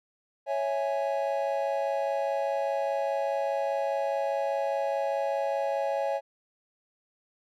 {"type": "chord", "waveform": "triangle", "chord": "C# minor", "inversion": "none", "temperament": "equal", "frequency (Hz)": [554.4, 659.3, 830.6], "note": ["C#5", "E5", "G#5"], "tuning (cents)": [0, 0, 0], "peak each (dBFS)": [-27, -30, -30], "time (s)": [0.46, 6.21], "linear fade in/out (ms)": 50, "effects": []}